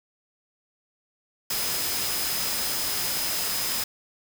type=tone in noise; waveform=sine; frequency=5060 Hz; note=D#8; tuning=28 cents sharp; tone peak=-33 dBFS; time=1.5-3.84 s; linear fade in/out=5 ms; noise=white; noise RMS=-28 dBFS; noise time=1.5-3.84 s; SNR=-8 dB; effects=none